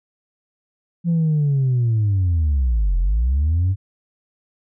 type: linear two-way sweep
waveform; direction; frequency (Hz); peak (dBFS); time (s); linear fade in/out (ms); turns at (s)
sine; down then up; 173.2 to 41.2 to 98.6; -13; 1.04-3.76; 50; 2.98
effects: tanh soft clip ceiling -13 dBFS